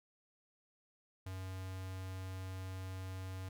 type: tone with notch filter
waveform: square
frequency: 94 Hz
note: F#2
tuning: 28 cents sharp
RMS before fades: -44 dBFS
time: 1.26-3.49 s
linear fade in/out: 5 ms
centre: 360 Hz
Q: 1.6
effects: none